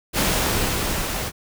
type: noise with level ramp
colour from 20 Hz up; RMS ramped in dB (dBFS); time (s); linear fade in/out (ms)
pink; -19 to -27; 0.13-1.32; 50
effects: none